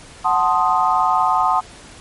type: chord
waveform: sine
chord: F# diminished seventh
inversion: none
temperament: equal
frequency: 740 / 880 / 1046.5 / 1244.5 Hz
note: F#5 / A5 / C6 / Eb6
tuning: 0 / 0 / 0 / 0 cents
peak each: -19 dBFS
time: 0.24-1.61 s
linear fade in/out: 20 ms
effects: pink hiss -41 dBFS RMS until 2 s + MP3 48 kbps